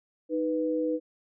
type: tone pair together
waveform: sine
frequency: 311.5 / 493.9 Hz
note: D#4 / B4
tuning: +2 / 0 cents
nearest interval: minor sixth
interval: 798 cents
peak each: -28 dBFS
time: 0.29-1 s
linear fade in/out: 50 ms
effects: none